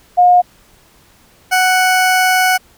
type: tone pair in turn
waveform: sine / 20% pulse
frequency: 716 / 741.2 Hz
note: F5 / F#5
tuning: +43 / +3 cents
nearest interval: minor second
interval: 60 cents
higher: second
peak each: -5 dBFS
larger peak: neither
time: 0.17-0.42 / 1.51-2.58 s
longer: second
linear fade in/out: 20 ms
effects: pink hiss -49 dBFS RMS until 2.77 s